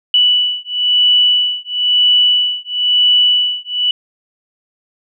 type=beating tone pair; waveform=sine; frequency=2960 / 2961 Hz; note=F#7 / F#7; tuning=0 / +1 cents; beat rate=1 Hz; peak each=-13 dBFS; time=0.14-3.91 s; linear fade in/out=2 ms; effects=none